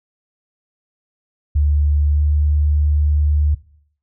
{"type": "tone with pitch glide", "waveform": "sine", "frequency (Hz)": [73.42, 74.23], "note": ["D2", "D2"], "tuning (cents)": [0, 19], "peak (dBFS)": -12, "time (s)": [1.55, 3.55], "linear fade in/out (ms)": 10, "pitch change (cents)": 19, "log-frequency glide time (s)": [2.14, 2.2], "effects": ["noise-tail reverb RT60 0.6 s tail -19 dB re dry"]}